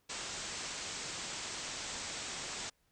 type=low-pass noise; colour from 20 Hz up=white; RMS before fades=-42 dBFS; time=0.09-2.7 s; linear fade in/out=10 ms; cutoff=8200 Hz; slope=96 dB/octave; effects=pink hiss -75 dBFS RMS until 2.91 s